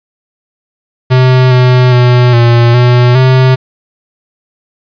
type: tone with pitch steps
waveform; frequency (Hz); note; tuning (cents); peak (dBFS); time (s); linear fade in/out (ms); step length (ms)
square; 128.3 / 126.1 / 123.5 / 118.4 / 122.9 / 129.8; C3 / B2 / B2 / A#2 / B2 / C3; -34 / +36 / 0 / +27 / -8 / -13; -4; 1.1-3.56; 20; 410
effects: resampled to 11025 Hz + 7-bit